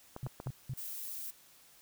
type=clicks; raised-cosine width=1 ms; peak=-28 dBFS; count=4; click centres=0.164 / 0.265 / 0.401 / 0.471 s
type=tone bursts; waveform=sine; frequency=130.3 Hz; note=C3; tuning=7 cents flat; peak=-35 dBFS; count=3; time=0.23-0.736 s; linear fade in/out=0 ms; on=42 ms; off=190 ms
type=noise; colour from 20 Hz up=violet; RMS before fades=-42 dBFS; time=0.77-1.31 s; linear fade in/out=10 ms
effects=white hiss -61 dBFS RMS until 1.81 s